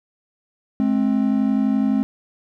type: tone pair together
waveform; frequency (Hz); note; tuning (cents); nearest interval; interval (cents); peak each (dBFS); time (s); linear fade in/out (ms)
triangle; 212.6 / 264.4; G#3 / C4; +41 / +18; major third; 377; -17; 0.8-2.03; 0
effects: none